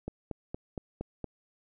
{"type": "click train", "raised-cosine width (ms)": 2, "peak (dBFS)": -22, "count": 6, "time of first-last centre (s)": [0.08, 1.243], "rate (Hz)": 4.3, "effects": []}